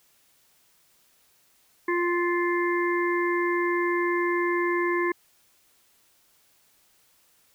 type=harmonic tone; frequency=349.2 Hz; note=F4; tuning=in tune; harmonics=1 / 3 / 5 / 6; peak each=-24 / -29 / -31 / -32 dBFS; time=1.88-5.12 s; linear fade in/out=5 ms; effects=white hiss -63 dBFS RMS until 7.54 s